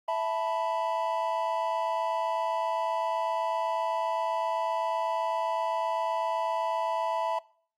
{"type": "chord", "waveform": "triangle", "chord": "E suspended fourth", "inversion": "none", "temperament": "equal", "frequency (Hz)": [659.3, 880, 987.8], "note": ["E5", "A5", "B5"], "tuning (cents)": [0, 0, 0], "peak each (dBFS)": [-28, -30, -29], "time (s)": [0.08, 7.39], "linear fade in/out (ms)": 5, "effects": ["noise-tail reverb RT60 0.5 s tail -22 dB re dry", "Opus 32 kbps"]}